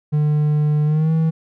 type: tone with pitch glide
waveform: triangle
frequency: 150 to 160.77 Hz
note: D3 to E3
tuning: +37 to -43 cents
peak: -12 dBFS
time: 0.12-1.31 s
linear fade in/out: 20 ms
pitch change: +120 cents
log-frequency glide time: 0.85-1.12 s
effects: none